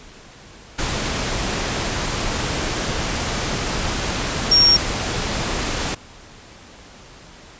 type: tone in noise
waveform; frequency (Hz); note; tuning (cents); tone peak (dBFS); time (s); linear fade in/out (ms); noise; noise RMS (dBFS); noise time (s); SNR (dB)
sine; 5550; F8; -12; -10; 4.51-4.77; 10; pink; -23; 0.78-5.95; +10
effects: pink hiss -43 dBFS RMS until 7.59 s + resampled to 16000 Hz